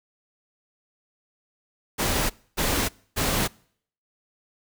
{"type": "noise bursts", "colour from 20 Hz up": "pink", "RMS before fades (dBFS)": -24, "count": 3, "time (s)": [1.98, 3.48], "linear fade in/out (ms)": 20, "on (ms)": 320, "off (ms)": 270, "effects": ["noise-tail reverb RT60 0.6 s tail -25 dB re dry"]}